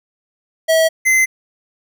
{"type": "tone pair in turn", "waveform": "square", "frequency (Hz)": [646, 2057], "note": ["E5", "C7"], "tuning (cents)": [-35, -30], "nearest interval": "octave + minor sixth", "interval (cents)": 2005, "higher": "second", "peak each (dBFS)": -11, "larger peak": "neither", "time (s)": [[0.68, 0.89], [1.05, 1.26]], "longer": "neither", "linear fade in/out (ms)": 20, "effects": []}